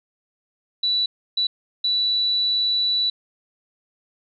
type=tone bursts at uneven times; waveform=sine; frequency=3951 Hz; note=B7; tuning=in tune; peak=-18 dBFS; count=3; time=0.83-1.06 / 1.37-1.47 / 1.84-3.1 s; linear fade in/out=5 ms; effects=none